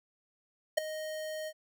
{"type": "tone with ADSR envelope", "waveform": "square", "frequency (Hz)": 622.3, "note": "D#5", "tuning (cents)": 0, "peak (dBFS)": -21, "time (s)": [0.77, 1.53], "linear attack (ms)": 11, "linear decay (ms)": 6, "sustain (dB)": -16, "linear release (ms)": 56, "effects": []}